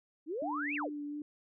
sine exponential two-way sweep, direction up then down, 283.4 to 2794 to 283.4 Hz, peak -34 dBFS, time 0.26-0.91 s, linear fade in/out 50 ms, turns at 0.75 s
sine tone with vibrato, 294.1 Hz, D4, 3 cents sharp, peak -37 dBFS, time 0.42-1.22 s, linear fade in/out 2 ms, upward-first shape sine, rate 2.8 Hz, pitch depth 20 cents each way
effects none

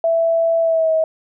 sine tone with pitch glide, 662 to 639.1 Hz, E5 to D#5, +7 to +46 cents, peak -13 dBFS, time 0.04-1.04 s, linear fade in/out 2 ms, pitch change -61 cents, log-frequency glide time 0.61-0.92 s, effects none

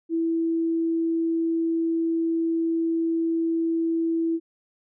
sine tone, 329.6 Hz, E4, in tune, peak -21 dBFS, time 0.09-4.4 s, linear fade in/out 50 ms, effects none

